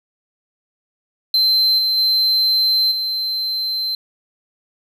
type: tone with level steps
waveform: triangle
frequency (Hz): 4100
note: C8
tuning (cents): -36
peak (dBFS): -11 / -14 / -12 / -18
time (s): 1.34-3.95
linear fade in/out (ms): 2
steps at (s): 1.78 / 1.97 / 2.91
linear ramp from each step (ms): 10
effects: none